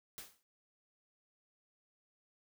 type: noise with exponential decay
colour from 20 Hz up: white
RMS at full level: -44 dBFS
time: 0.18-0.43 s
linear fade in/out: 0 ms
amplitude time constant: 53 ms
effects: none